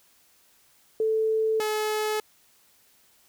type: tone pair in turn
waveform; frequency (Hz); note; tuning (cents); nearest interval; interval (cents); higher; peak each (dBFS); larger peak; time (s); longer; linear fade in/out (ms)
sine / sawtooth; 440 / 428.2; A4 / A4; 0 / -47; unison; 47; first; -21; neither; 1-1.6 / 1.6-2.2; neither; 2
effects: white hiss -61 dBFS RMS until 3.28 s